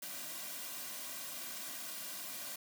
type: noise with comb filter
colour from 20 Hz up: white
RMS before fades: -44 dBFS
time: 0.02-2.56 s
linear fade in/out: 5 ms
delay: 2.3 ms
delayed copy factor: -0.7
effects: high-pass 200 Hz 12 dB/octave